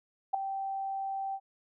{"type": "tone with ADSR envelope", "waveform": "sine", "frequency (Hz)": 779, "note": "G5", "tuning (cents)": -11, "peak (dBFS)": -21, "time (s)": [0.33, 1.4], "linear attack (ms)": 14, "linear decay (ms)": 4, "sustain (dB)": -11, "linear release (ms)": 59, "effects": []}